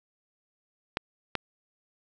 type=clicks; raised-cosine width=0.3 ms; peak=-11 dBFS; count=2; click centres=0.971 / 1.353 s; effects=none